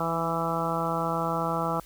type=harmonic tone with a mistuned harmonic; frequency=165.9 Hz; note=E3; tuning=11 cents sharp; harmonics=1 / 2 / 3 / 4 / 5 / 6 / 7 / 8; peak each=-32 / -36 / -34 / -33 / -33 / -35 / -33 / -33 dBFS; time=0-1.8 s; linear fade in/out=2 ms; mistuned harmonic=2; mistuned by=-29 cents; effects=added 50 Hz sine -51 dBFS peak until 1.85 s + white hiss -53 dBFS RMS until 1.85 s